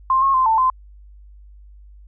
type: tone with pitch steps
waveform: sine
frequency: 1052 / 1086 / 1039 / 890 / 1033 Hz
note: C6 / C#6 / C6 / A5 / C6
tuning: +9 / -36 / -12 / +20 / -22 cents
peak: -13 dBFS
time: 0.1-0.7 s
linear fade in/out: 2 ms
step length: 120 ms
effects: added 50 Hz sine -41 dBFS peak until 2.07 s